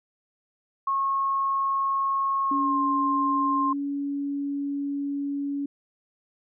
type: tone with pitch glide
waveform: sine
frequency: 1090 to 1056.5 Hz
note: C#6 to C6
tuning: -29 to +16 cents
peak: -22 dBFS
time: 0.87-3.73 s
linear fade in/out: 5 ms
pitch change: -55 cents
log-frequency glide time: 2.44-2.79 s
type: tone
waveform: sine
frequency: 282.4 Hz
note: C#4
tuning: 32 cents sharp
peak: -26 dBFS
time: 2.51-5.66 s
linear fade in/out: 5 ms
effects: none